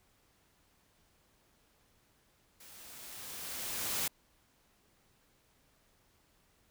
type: noise with level ramp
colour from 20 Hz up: white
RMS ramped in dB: -55 to -33 dBFS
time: 2.6-4.08 s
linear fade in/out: 5 ms
effects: pink hiss -70 dBFS RMS until 6.7 s